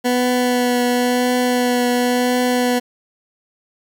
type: tone with vibrato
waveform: 20% pulse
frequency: 246.9 Hz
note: B3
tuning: in tune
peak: -10 dBFS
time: 0.04-2.8 s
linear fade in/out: 20 ms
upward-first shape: triangle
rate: 0.95 Hz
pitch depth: 16 cents each way
effects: 8-bit